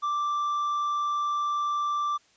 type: tone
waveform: triangle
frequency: 1174.7 Hz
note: D6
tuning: in tune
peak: -23 dBFS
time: 0.02-2.18 s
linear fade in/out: 20 ms
effects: white hiss -62 dBFS RMS until 2.36 s + resampled to 16000 Hz